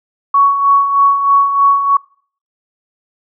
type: tone with tremolo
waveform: sine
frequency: 1117 Hz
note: C#6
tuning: 13 cents sharp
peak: -5 dBFS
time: 0.34-1.97 s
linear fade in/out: 5 ms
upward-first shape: sine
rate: 3.2 Hz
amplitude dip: 60%
effects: noise-tail reverb RT60 0.5 s tail -24 dB re dry